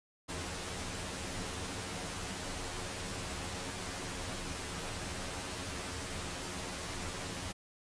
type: noise with comb filter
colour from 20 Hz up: pink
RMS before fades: -40 dBFS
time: 0.28-7.53 s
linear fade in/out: 20 ms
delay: 11 ms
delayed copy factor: +1
effects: resampled to 22050 Hz